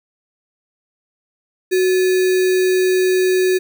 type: tone with sample-and-hold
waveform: sine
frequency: 370 Hz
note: F#4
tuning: in tune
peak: -12 dBFS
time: 1.71-3.59 s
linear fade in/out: 20 ms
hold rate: 2100 Hz
effects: none